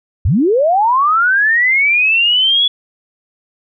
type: linear sweep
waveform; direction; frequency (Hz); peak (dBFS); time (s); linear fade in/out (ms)
sine; up; 61.74 to 3414; -9; 0.25-2.68; 5
effects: none